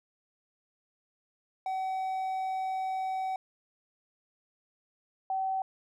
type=tone pair in turn; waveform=triangle / sine; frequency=758 / 764.6 Hz; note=F#5 / G5; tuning=+42 / -43 cents; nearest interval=unison; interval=15 cents; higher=second; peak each=-28 dBFS; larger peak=neither; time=1.66-3.36 / 5.3-5.62 s; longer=first; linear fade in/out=2 ms; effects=none